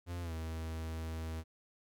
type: tone with pitch glide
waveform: 45% pulse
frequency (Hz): 87.31 to 80.53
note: F2 to E2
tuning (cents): 0 to -40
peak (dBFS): -38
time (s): 0.06-1.44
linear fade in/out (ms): 50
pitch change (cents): -140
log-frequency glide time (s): 0.22-0.33
effects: none